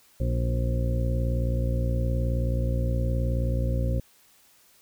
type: harmonic tone with a mistuned harmonic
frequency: 59 Hz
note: A#1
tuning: 22 cents sharp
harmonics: 1 / 2 / 3 / 4 / 5 / 6 / 8 / 9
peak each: -25 / -27 / -38 / -36 / -41 / -42 / -44 / -35 dBFS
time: 0.2-4 s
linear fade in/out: 5 ms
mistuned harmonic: 5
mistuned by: -28 cents
effects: white hiss -59 dBFS RMS until 4.81 s